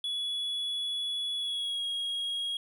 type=tone with pitch glide; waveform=triangle; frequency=3393 to 3289 Hz; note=G#7 to G#7; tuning=+36 to -18 cents; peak=-29 dBFS; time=0.04-2.57 s; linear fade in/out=2 ms; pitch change=-54 cents; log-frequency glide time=1.37-1.86 s; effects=none